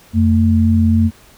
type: tone pair together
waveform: sine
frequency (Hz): 88.84 / 224.1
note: F2 / A3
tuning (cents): +30 / +32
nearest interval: octave + major third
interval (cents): 1602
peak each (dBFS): -12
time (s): 0.13-1.11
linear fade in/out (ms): 50
effects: pink hiss -46 dBFS RMS until 1.37 s